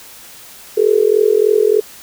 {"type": "tone with amplitude modulation", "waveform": "sine", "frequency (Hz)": 425.7, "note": "G#4", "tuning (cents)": 43, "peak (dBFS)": -5, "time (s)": [0.77, 1.81], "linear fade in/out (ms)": 10, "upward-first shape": "sine", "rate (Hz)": 43.3, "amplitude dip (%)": 95, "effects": ["white hiss -38 dBFS RMS until 2.02 s"]}